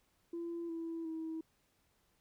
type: tone with pitch steps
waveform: sine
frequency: 339 / 330.3 / 321.8 Hz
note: E4 / E4 / E4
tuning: +49 / +4 / -42 cents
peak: -37 dBFS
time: 0.33-1.41 s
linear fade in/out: 5 ms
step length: 360 ms
effects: tanh soft clip ceiling -35 dBFS + pink hiss -75 dBFS RMS until 2.2 s